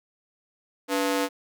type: ring-modulated tone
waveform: sawtooth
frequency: 390.6 Hz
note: G4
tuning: 6 cents flat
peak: -16 dBFS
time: 0.88-1.29 s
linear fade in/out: 50 ms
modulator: 103 Hz
effects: none